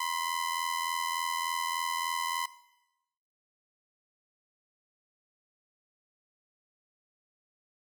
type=ring-modulated tone; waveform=sawtooth; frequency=1010 Hz; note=B5; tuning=39 cents sharp; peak=-23 dBFS; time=0-2.46 s; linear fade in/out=5 ms; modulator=41.7 Hz; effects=noise-tail reverb RT60 0.9 s tail -17 dB re dry + MP3 96 kbps